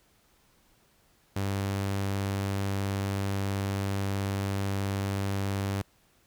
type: tone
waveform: sawtooth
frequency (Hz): 98.5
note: G2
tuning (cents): +9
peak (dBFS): -24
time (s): 1.36-5.82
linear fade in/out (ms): 5
effects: pink hiss -65 dBFS RMS until 6.26 s